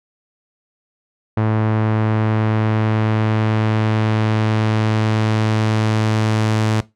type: tone with low-pass filter sweep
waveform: sawtooth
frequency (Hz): 109.1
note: A2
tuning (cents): -14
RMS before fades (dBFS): -17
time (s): 1.37-6.81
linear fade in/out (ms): 5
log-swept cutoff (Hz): 1600 to 7500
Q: 0.73
effects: noise-tail reverb RT60 0.2 s tail -18 dB re dry